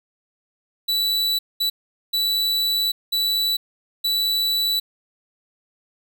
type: tone bursts at uneven times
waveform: 45% pulse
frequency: 3951 Hz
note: B7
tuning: in tune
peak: -19 dBFS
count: 5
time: 0.88-1.39 / 1.6-1.7 / 2.13-2.92 / 3.12-3.57 / 4.04-4.8 s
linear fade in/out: 10 ms
effects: none